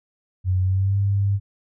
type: tone with pitch glide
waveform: sine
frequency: 92.5 to 99.71 Hz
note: F#2 to G2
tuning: 0 to +30 cents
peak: -17 dBFS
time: 0.44-1.4 s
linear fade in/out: 50 ms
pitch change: +130 cents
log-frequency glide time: 0.61-0.98 s
effects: none